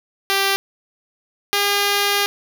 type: tone pair in turn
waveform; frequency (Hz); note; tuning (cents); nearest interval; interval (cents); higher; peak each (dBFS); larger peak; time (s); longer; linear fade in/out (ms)
5% pulse; 392.5 / 404.9; G4 / G#4; +2 / -44; minor second; 54; second; -5; neither; 0.3-0.56 / 1.53-2.26; second; 0
effects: none